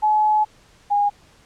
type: tone pair in turn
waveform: sine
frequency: 853 / 818.1 Hz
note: G#5 / G#5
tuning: +46 / -26 cents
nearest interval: minor second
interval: 72 cents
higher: first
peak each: -14 / -15 dBFS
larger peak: first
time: 0.02-0.45 / 0.9-1.1 s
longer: first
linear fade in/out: 20 ms
effects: pink hiss -53 dBFS RMS until 1.45 s + low-pass 8000 Hz 12 dB/octave